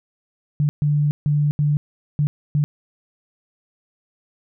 sine tone bursts at uneven times, 147.3 Hz, D3, 6 cents sharp, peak -15 dBFS, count 6, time 0.6-0.69 / 0.82-1.11 / 1.26-1.51 / 1.59-1.77 / 2.19-2.27 / 2.55-2.64 s, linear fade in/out 0 ms, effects none

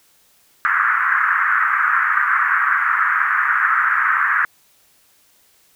pink band-pass noise, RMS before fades -17 dBFS, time 0.65-4.45 s, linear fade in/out 0 ms, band 1200 to 1800 Hz, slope 48 dB/octave, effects white hiss -56 dBFS RMS until 5.75 s

